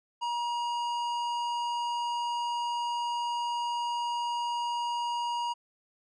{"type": "tone with tanh clipping", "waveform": "sine", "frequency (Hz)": 952, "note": "A#5", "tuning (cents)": 36, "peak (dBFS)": -31, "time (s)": [0.21, 5.54], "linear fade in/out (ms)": 20, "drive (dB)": 14, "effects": ["resampled to 22050 Hz"]}